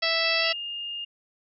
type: harmonic tone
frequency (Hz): 659.3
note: E5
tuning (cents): 0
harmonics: 1 / 2 / 3 / 4 / 5 / 6 / 7 / 8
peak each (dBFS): -30 / -34 / -29 / -30 / -31 / -33 / -29 / -31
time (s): 0.02-0.53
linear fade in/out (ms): 10
type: tone with pitch glide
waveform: sine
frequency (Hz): 2637 to 2826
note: E7 to F7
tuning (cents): 0 to +20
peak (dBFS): -31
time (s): 0.24-1.05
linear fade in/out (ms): 10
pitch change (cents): +120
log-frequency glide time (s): 0.39-0.47
effects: none